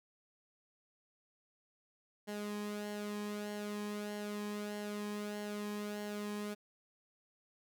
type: tone with flanger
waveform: sawtooth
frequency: 207.7 Hz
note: G#3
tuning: in tune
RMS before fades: -41 dBFS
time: 2.27-6.55 s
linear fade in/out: 20 ms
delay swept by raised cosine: 0.81 to 1.45 ms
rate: 1.6 Hz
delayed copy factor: -0.55
effects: none